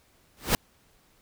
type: noise with exponential growth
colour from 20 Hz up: pink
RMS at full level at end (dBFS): -18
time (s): 0.37-0.55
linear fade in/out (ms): 1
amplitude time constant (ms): 37
effects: pink hiss -63 dBFS RMS until 1.21 s